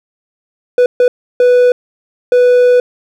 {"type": "tone bursts at uneven times", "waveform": "triangle", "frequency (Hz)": 493.9, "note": "B4", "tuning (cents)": 0, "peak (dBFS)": -3, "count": 4, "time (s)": [[0.78, 0.86], [1, 1.08], [1.4, 1.72], [2.32, 2.8]], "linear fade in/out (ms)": 2, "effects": []}